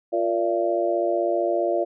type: harmonic tone with a mistuned harmonic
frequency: 116.54 Hz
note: A#2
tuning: in tune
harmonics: 3 / 4 / 5 / 6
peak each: -25 / -30 / -24 / -25 dBFS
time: 0.12-1.85 s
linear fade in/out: 20 ms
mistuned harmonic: 6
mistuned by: -53 cents
effects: none